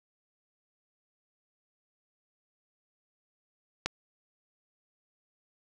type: click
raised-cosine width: 0.2 ms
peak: -11 dBFS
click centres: 3.86 s
effects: none